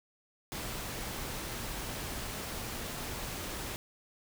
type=noise; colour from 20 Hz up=pink; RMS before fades=-39 dBFS; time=0.52-3.76 s; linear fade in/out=0 ms; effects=none